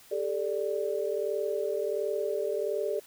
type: chord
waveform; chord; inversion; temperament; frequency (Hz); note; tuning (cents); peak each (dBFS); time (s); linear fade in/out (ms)
sine; G suspended second; none; equal with one note detuned; 398.6 / 440 / 587.3; G4 / A4 / D5; +29 / 0 / 0; -32; 0.11-3; 10
effects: white hiss -55 dBFS RMS until 3.06 s